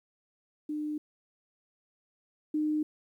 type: tone pair in turn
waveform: sine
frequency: 301.3 / 304.8 Hz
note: D4 / D#4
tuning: +44 / -36 cents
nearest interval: unison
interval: 20 cents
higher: second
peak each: -31 / -26 dBFS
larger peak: second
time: 0.69-0.98 / 2.54-2.83 s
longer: neither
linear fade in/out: 5 ms
effects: 11-bit